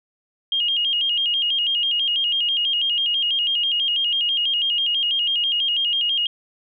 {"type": "tone with vibrato", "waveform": "sine", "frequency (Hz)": 3038, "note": "F#7", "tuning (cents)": 45, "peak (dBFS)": -18, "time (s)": [0.52, 6.27], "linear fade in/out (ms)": 2, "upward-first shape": "square", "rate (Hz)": 6.1, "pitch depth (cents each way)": 98, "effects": []}